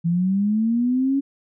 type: linear sweep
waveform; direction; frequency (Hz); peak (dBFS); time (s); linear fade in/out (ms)
sine; up; 164.8 to 279.5; -17; 0.04-1.21; 20
effects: none